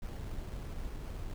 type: noise with sample-and-hold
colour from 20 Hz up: brown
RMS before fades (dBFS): -40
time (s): 0.02-1.34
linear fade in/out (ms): 5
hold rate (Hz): 3675
effects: none